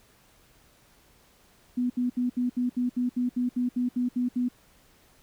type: tone bursts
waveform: sine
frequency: 246.9 Hz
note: B3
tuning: in tune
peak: -23 dBFS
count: 14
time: 1.77-4.487 s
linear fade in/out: 10 ms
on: 130 ms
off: 69 ms
effects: pink hiss -60 dBFS RMS until 5.22 s